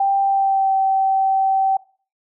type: tone with pitch glide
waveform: sine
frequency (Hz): 787 to 772.1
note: G5 to G5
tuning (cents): +7 to -26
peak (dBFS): -14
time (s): 0-1.77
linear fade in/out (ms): 5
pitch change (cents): -33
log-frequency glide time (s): 0.24-0.74
effects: noise-tail reverb RT60 0.4 s tail -21 dB re dry

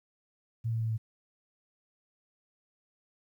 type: tone with pitch steps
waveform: sine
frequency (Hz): 114.4 / 113.28 / 112.18 / 111.08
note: A#2 / A#2 / A2 / A2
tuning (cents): -32 / -49 / +34 / +17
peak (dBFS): -28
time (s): 0.64-0.98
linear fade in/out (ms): 20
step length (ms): 85
effects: 11-bit

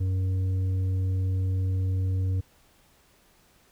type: harmonic tone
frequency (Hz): 93.7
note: F#2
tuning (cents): +22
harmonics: 1 / 3 / 5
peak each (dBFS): -23 / -41 / -46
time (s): 0-2.41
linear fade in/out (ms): 10
effects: pink hiss -61 dBFS RMS until 3.71 s

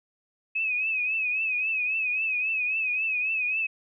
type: tone with vibrato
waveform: sine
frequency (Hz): 2552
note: D#7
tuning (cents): +43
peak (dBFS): -24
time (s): 0.55-3.67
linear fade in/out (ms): 10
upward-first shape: triangle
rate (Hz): 3.7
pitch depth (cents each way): 87
effects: none

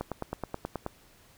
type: click train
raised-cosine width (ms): 1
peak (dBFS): -18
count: 9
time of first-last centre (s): 0.01-0.864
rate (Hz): 9.37
effects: pink hiss -59 dBFS RMS until 1.37 s

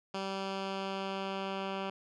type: tone with low-pass filter sweep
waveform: 10% pulse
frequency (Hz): 193.7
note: G3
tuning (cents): -20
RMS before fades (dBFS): -37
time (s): 0.14-1.9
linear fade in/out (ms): 5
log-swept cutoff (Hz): 4700 to 2900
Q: 1.3
effects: none

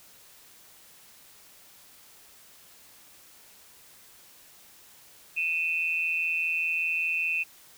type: tone pair together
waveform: sine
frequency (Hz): 2498 / 2663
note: D#7 / E7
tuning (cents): +6 / +17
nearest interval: minor second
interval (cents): 111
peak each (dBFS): -28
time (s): 5.36-7.44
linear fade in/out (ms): 20
effects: white hiss -54 dBFS RMS until 7.77 s

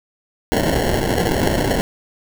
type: noise with sample-and-hold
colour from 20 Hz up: blue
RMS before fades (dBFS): -18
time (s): 0.52-1.81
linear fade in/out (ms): 0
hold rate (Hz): 1225
effects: none

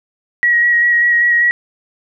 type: tone with vibrato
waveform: sine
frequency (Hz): 1906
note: A#6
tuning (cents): +38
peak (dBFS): -9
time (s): 0.43-1.51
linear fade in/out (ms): 0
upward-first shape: square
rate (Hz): 5.1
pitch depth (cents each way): 14
effects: none

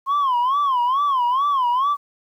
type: tone with vibrato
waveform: sine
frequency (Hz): 1056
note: C6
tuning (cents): +16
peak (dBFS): -14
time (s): 0.06-1.97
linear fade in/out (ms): 50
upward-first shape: sine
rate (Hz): 2.3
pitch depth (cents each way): 170
effects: tanh soft clip ceiling -15 dBFS + 9-bit

